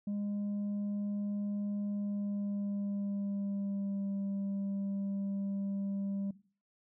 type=tone with pitch glide; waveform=sine; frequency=204.2 to 197.7 Hz; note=G#3 to G3; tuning=-29 to +15 cents; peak=-30 dBFS; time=0.07-6.31 s; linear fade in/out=5 ms; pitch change=-56 cents; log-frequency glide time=1.85-4.09 s; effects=noise-tail reverb RT60 0.4 s tail -19 dB re dry + tanh soft clip ceiling -32 dBFS